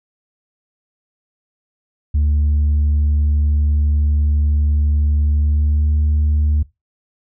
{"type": "tone with pitch glide", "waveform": "sine", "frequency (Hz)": [74, 75.03], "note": ["D2", "D2"], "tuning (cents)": [14, 38], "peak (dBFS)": -10, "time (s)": [2.14, 6.63], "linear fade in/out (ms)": 10, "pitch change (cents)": 24, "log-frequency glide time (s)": [5.29, 5.92], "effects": ["noise-tail reverb RT60 0.2 s tail -20 dB re dry", "tanh soft clip ceiling -11 dBFS"]}